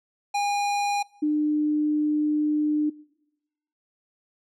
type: tone pair in turn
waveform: square / sine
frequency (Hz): 814 / 300.9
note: G#5 / D4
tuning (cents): -35 / +42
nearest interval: octave + perfect fourth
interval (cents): 1723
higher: first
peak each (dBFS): -23 / -20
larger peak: second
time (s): 0.34-1.03 / 1.22-2.9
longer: second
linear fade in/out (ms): 10
effects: noise-tail reverb RT60 1.0 s tail -24 dB re dry + low-pass 8000 Hz 12 dB/octave